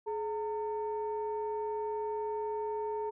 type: tone pair together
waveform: sine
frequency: 424 / 912 Hz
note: G#4 / A#5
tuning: +36 / -38 cents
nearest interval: octave + minor second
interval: 1326 cents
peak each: -33 / -36 dBFS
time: 0.06-3.11 s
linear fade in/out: 20 ms
effects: tanh soft clip ceiling -26 dBFS